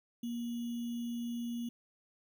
sine tone with sample-and-hold, 236.5 Hz, A#3, 25 cents sharp, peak -35 dBFS, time 0.23-1.69 s, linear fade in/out 5 ms, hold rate 3150 Hz, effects none

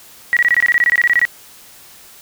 sine tone bursts, 1923 Hz, B6, 47 cents flat, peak -9 dBFS, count 16, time 0.33-1.252 s, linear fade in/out 0 ms, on 37 ms, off 22 ms, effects white hiss -42 dBFS RMS until 2.21 s

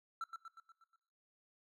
triangle tone with echo, 1337 Hz, E6, 24 cents sharp, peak -36 dBFS, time 0.21-0.24 s, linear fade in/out 2 ms, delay 120 ms, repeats 6, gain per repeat -5 dB, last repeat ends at 0.96 s, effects noise-tail reverb RT60 1.0 s tail -21 dB re dry

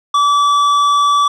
sine tone with tanh clipping, 1153 Hz, D6, 32 cents flat, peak -11 dBFS, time 0.14-1.28 s, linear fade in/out 5 ms, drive 11 dB, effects none

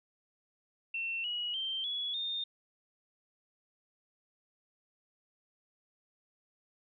sine tone with pitch steps, 2700 / 2911 / 3138 / 3382 / 3646 Hz, E7 / F#7 / G7 / G#7 / A#7, +41 / -29 / +1 / +31 / -39 cents, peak -33 dBFS, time 0.94-2.44 s, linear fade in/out 5 ms, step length 300 ms, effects none

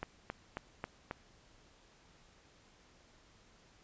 click train, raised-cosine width 0.5 ms, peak -23 dBFS, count 5, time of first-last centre 0.03-1.111 s, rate 3.7 Hz, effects pink hiss -64 dBFS RMS until 3.83 s + resampled to 16000 Hz

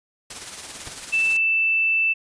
white noise with tremolo, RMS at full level -33 dBFS, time 0.3-1.37 s, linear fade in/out 5 ms, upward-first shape sine, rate 18 Hz, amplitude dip 45%
pink noise with exponential decay, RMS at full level -34 dBFS, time 0.87-0.96 s, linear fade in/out 0 ms, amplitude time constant 18 ms
sine tone, 2650 Hz, E7, 9 cents sharp, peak -17 dBFS, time 1.12-2.14 s, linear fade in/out 20 ms
effects resampled to 22050 Hz

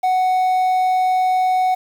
triangle tone with quantisation, 742 Hz, F#5, 5 cents sharp, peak -12 dBFS, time 0.03-1.75 s, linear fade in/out 10 ms, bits 7, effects none

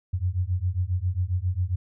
sine beating tone pair, 87.31 / 94.71 Hz, F2 / F#2, 0 / +41 cents, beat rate 7.4 Hz, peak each -26 dBFS, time 0.13-1.76 s, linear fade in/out 10 ms, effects none

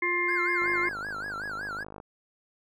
harmonic tone, 351.8 Hz, F4, 13 cents sharp, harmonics 1 / 3 / 5 / 6, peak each -32 / -32 / -36 / -26 dBFS, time 0.02-0.89 s, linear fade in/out 5 ms
triangle tone with vibrato, 1500 Hz, F#6, 23 cents sharp, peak -31 dBFS, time 0.28-1.84 s, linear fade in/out 10 ms, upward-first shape sine, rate 5.3 Hz, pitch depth 200 cents each way
click train, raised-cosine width 1 ms, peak -28 dBFS, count 72, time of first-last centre 0.62-2.001 s, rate 51.4 Hz
effects none

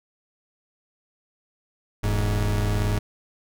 40% pulse tone pair together, 40.52 / 103.83 Hz, E1 / G#2, -29 / 0 cents, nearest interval octave + major third, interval 1629 cents, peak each -24 / -22 dBFS, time 2.03-2.99 s, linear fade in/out 10 ms, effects none

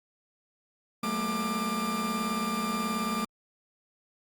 40% pulse tone cluster, 184.9 / 215.3 / 233.9 / 1190 Hz, F#3 / A3 / A#3 / D6, -1 / -37 / +6 / +22 cents, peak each -38 / -32 / -35 / -31 dBFS, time 1.03-3.25 s, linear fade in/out 5 ms, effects Opus 48 kbps

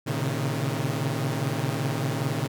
sawtooth tone cluster, 113.7 / 132.7 / 137.7 / 155.4 Hz, A#2 / C3 / C#3 / D#3, -43 / +25 / -11 / -2 cents, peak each -27 dBFS, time 0.06-2.48 s, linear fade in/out 20 ms, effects none

